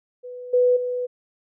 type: tone with level steps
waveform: sine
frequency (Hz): 495.5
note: B4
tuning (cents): +6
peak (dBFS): -33 / -14 / -23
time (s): 0.23-1.07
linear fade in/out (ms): 20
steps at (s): 0.53 / 0.76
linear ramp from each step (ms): 10
effects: none